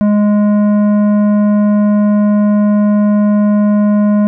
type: tone with tanh clipping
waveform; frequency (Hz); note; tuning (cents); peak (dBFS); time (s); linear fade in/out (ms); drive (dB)
sine; 207.7; G#3; 0; -9; 0.01-4.27; 0; 11
effects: none